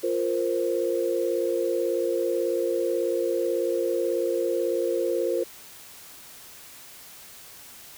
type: chord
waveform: sine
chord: F suspended fourth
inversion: none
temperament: just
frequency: 349.2 / 465.6 / 523.8 Hz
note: F4 / Bb4 / C5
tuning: 0 / -2 / +2 cents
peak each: -27 dBFS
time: 0.03-5.44 s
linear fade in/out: 10 ms
effects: white hiss -46 dBFS RMS until 7.97 s